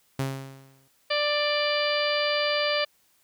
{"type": "tone with exponential decay", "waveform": "sawtooth", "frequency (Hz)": 135, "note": "C#3", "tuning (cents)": -45, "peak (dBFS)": -20, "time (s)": [0.19, 0.88], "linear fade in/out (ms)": 5, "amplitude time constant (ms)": 150}
{"type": "harmonic tone", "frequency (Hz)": 590, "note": "D5", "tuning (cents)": 8, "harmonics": [1, 2, 3, 4, 5, 6, 7, 8], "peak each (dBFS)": [-26, -32, -32, -31, -32, -35, -37, -32], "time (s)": [1.1, 2.85], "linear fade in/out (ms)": 10}
{"effects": ["white hiss -65 dBFS RMS until 3.23 s"]}